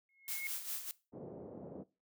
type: tone with exponential growth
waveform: sine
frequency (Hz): 2167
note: C#7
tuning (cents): -40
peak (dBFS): -35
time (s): 0.09-0.47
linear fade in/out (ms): 1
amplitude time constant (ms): 81
type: noise with tremolo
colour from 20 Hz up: blue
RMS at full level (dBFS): -39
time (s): 0.28-0.91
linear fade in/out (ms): 0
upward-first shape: sine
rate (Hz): 5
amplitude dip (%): 65
type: low-pass noise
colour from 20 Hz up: white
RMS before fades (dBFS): -47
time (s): 1.12-1.84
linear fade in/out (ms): 20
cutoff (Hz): 520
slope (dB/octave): 24
effects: noise-tail reverb RT60 0.3 s tail -20 dB re dry + high-pass 150 Hz 12 dB/octave